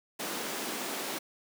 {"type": "high-pass noise", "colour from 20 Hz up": "pink", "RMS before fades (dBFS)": -36, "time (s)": [0.19, 1.19], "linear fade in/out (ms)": 10, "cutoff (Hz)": 220, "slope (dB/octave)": 24, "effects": []}